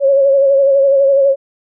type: tone with vibrato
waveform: sine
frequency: 550 Hz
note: C#5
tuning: 14 cents flat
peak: -7 dBFS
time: 0-1.36 s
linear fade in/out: 50 ms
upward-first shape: sine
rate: 12 Hz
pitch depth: 40 cents each way
effects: none